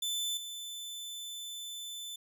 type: tone with level steps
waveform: sawtooth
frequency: 3520 Hz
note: A7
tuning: in tune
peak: -29 / -37 dBFS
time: 0.02-2.16 s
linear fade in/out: 5 ms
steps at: 0.37 s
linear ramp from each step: 2 ms
effects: none